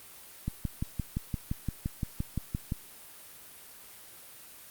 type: click train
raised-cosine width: 5 ms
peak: -18 dBFS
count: 14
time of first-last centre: 0.48-2.721 s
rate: 5.8 Hz
effects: white hiss -50 dBFS RMS until 4.7 s + Opus 32 kbps